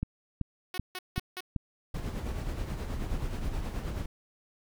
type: click train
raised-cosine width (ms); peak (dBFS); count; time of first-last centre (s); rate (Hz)
5; -18; 5; 0.03-1.563; 2.61
type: tone bursts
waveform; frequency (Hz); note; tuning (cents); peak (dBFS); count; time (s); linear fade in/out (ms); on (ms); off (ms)
5% pulse; 367.8; F#4; -10; -25; 4; 0.74-1.406; 2; 39; 170
type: noise with tremolo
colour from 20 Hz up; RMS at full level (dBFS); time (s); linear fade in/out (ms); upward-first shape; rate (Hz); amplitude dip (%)
brown; -32; 1.94-4.06; 5; sine; 9.4; 45
effects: none